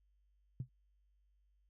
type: tone with exponential decay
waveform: sine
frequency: 126.1 Hz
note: B2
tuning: 36 cents sharp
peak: -32 dBFS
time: 0.6-0.69 s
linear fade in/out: 2 ms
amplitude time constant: 18 ms
effects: tanh soft clip ceiling -30 dBFS + added 50 Hz sine -70 dBFS peak until 1.69 s